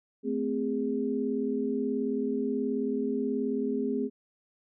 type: tone cluster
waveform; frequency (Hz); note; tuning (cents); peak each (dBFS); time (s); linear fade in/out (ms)
sine; 219.4 / 258 / 409.6; A3 / C4 / G#4; -5 / -24 / -24; -33 / -30 / -31; 0.23-4.1; 50
effects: none

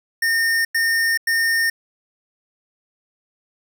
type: tone bursts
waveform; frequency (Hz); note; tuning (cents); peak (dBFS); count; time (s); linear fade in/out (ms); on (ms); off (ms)
square; 1825; A#6; -37; -17; 3; 0.22-1.7; 5; 430; 95
effects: none

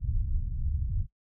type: low-pass noise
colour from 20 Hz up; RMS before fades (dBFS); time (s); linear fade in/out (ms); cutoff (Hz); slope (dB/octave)
pink; -29; 0-1.07; 50; 110; 24
effects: noise-tail reverb RT60 0.1 s tail -18 dB re dry

